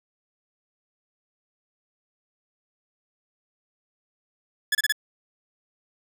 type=tone bursts; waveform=sawtooth; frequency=1711 Hz; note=A6; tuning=49 cents flat; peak=-16 dBFS; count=4; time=4.72-4.924 s; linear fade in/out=5 ms; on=30 ms; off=28 ms; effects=none